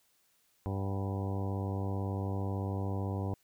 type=harmonic tone with a mistuned harmonic; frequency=98 Hz; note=G2; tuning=in tune; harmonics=1 / 2 / 3 / 4 / 5 / 6 / 7 / 8 / 9 / 10; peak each=-33 / -40 / -42 / -44 / -45 / -48 / -49 / -48 / -51 / -49 dBFS; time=0.66-3.34 s; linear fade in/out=0 ms; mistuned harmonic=7; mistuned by=+61 cents; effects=white hiss -71 dBFS RMS until 3.43 s